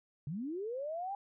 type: linear sweep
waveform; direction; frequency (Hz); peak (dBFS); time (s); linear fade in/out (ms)
sine; up; 130.8 to 815; -36; 0.27-1.15; 2
effects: none